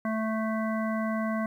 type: harmonic tone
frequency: 220 Hz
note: A3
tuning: in tune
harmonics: 1 / 3 / 5 / 7 / 9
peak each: -28 / -33 / -36 / -40 / -41 dBFS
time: 0.05-1.46 s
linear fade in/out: 2 ms
effects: 10-bit